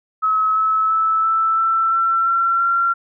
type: tone with pitch steps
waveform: sine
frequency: 1286 / 1297.9 / 1310 / 1322.2 / 1334.4 / 1346.8 / 1359.3 / 1371.9 Hz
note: E6 / E6 / E6 / E6 / E6 / E6 / F6 / F6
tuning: -43 / -27 / -11 / +5 / +21 / +37 / -47 / -31 cents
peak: -14 dBFS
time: 0.22-2.94 s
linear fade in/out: 20 ms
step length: 340 ms
effects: none